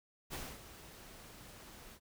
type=noise with ADSR envelope; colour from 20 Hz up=pink; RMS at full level=-42 dBFS; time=0.3-2 s; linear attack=32 ms; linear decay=250 ms; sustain=-12 dB; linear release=63 ms; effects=none